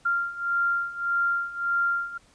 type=beating tone pair; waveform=sine; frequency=1389 / 1390.7 Hz; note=F6 / F6; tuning=-10 / -8 cents; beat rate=1.7 Hz; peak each=-28 / -25 dBFS; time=0.05-2.18 s; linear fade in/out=10 ms; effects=pink hiss -59 dBFS RMS until 2.34 s + resampled to 22050 Hz